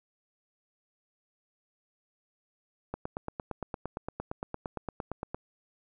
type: click train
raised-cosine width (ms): 1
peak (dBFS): -20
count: 22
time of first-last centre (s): 2.94-5.345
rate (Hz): 8.73
effects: none